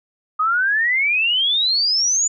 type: exponential sweep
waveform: sine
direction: up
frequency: 1230 to 7050 Hz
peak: -15 dBFS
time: 0.39-2.28 s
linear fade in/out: 10 ms
effects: none